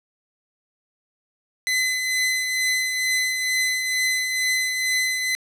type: tone with tremolo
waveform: sawtooth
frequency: 2026 Hz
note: B6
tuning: 44 cents sharp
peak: -15 dBFS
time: 1.67-5.35 s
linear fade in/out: 0 ms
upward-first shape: triangle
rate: 2.2 Hz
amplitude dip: 45%
effects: low-pass 12000 Hz 12 dB/octave + 9-bit